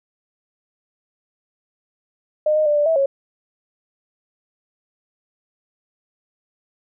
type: tone with pitch steps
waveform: sine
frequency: 610 / 617 / 592 / 588 / 650 / 550 Hz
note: D#5 / D#5 / D5 / D5 / E5 / C#5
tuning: -34 / -15 / +14 / +2 / -24 / -14 cents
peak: -14 dBFS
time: 2.46-3.06 s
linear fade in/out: 5 ms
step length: 100 ms
effects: none